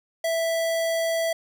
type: tone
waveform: square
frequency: 659.3 Hz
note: E5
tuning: in tune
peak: -23 dBFS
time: 0.24-1.33 s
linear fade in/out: 5 ms
effects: none